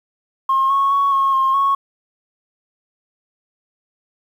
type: tone with pitch steps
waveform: sine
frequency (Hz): 1071 / 1100 / 1114 / 1088 / 1067 / 1103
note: C6 / C#6 / C#6 / C#6 / C6 / C#6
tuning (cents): +40 / -14 / +8 / -33 / +34 / -9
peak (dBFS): -12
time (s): 0.49-1.75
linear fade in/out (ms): 5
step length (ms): 210
effects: tanh soft clip ceiling -9 dBFS + 8-bit